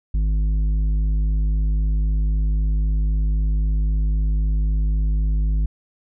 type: tone with tanh clipping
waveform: sine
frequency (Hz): 51.91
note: G#1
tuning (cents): 0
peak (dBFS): -18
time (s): 0.14-5.66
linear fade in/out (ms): 5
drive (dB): 8
effects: none